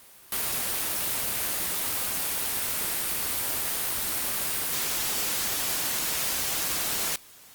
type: noise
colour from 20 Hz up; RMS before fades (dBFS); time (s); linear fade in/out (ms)
white; -28; 0.32-7.16; 2
effects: white hiss -51 dBFS RMS until 7.54 s + Opus 32 kbps